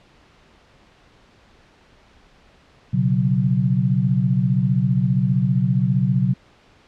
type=chord; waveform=sine; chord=B suspended second; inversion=none; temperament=equal; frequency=123.47 / 138.59 / 185 Hz; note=B2 / C#3 / F#3; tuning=0 / 0 / 0 cents; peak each=-20 dBFS; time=2.93-6.34 s; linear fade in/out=10 ms; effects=pink hiss -53 dBFS RMS until 6.87 s + low-pass 4000 Hz 12 dB/octave